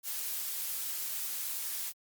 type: noise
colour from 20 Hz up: blue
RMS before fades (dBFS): -36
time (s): 0.03-1.93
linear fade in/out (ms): 50
effects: Opus 48 kbps